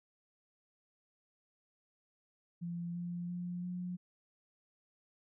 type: tone with pitch steps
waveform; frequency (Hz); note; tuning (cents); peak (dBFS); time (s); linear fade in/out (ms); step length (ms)
sine; 171.9 / 174.3 / 176.73 / 179.2; F3 / F3 / F3 / F3; -27 / -3 / +21 / +45; -37; 2.61-3.97; 20; 340
effects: none